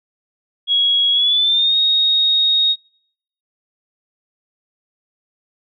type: tone with pitch glide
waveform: sine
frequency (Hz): 3322 to 3750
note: G#7 to A#7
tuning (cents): 0 to +10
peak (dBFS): -12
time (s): 0.67-2.76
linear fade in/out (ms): 50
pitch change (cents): +210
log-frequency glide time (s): 1.12-1.78
effects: noise-tail reverb RT60 0.7 s tail -26 dB re dry